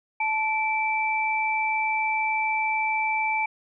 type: tone pair together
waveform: sine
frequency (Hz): 873.3 / 2329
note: A5 / D7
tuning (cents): -13 / -15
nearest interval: octave + perfect fourth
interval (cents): 1698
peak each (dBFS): -25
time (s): 0.2-3.46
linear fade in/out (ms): 5
effects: none